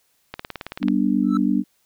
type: click train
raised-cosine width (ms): 0.3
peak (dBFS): -14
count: 11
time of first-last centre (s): 0.34-0.883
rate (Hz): 18.4
type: chord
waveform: sine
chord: G major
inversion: none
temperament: just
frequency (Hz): 196 / 245 / 294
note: G3 / B3 / D4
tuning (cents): 0 / -14 / +2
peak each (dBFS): -21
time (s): 0.8-1.64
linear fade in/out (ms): 50
type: tone with exponential growth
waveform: triangle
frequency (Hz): 1318.5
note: E6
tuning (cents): 0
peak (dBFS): -20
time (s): 1.23-1.37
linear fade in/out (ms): 2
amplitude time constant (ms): 30
effects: white hiss -65 dBFS RMS until 1.85 s